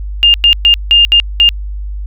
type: tone bursts at uneven times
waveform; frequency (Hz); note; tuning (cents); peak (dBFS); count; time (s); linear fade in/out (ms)
sine; 2813; F7; +12; -3; 6; 0.23-0.34 / 0.44-0.53 / 0.65-0.74 / 0.91-1.05 / 1.12-1.2 / 1.4-1.49; 0
effects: added 50 Hz sine -18 dBFS peak until 2.06 s